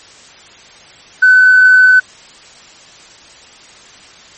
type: tone with tanh clipping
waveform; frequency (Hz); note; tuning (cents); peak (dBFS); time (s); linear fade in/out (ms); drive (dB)
triangle; 1509; F#6; +34; -3; 1.22-2; 10; 4
effects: white hiss -39 dBFS RMS until 4.37 s + MP3 32 kbps